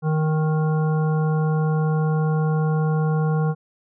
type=harmonic tone; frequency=155.8 Hz; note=D#3; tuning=3 cents sharp; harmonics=1 / 3 / 5 / 7 / 9; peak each=-18 / -28 / -32 / -35 / -37 dBFS; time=0.02-3.55 s; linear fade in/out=50 ms; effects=none